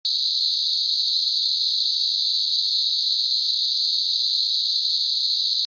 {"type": "band-pass noise", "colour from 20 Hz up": "pink", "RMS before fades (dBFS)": -22, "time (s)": [0.05, 5.65], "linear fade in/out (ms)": 0, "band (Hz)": [3900, 4600], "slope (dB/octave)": 96, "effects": ["resampled to 11025 Hz"]}